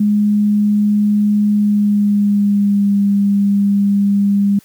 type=tone with pitch glide; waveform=sine; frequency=207.8 to 200.8 Hz; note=G#3 to G3; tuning=+1 to +42 cents; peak=-10 dBFS; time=0-4.59 s; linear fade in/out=5 ms; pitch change=-59 cents; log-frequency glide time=1.53-2.97 s; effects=white hiss -49 dBFS RMS until 4.64 s + high-pass 80 Hz 12 dB/octave